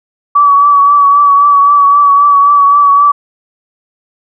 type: tone with vibrato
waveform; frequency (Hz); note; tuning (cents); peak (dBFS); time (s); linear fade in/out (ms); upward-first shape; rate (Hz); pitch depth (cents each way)
sine; 1142; D6; -49; -3; 0.35-3.12; 10; triangle; 3.8; 36
effects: none